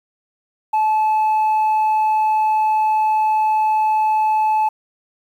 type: tone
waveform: sine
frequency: 865 Hz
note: A5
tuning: 30 cents flat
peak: -11 dBFS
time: 0.73-4.69 s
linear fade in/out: 10 ms
effects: tanh soft clip ceiling -13 dBFS + 8-bit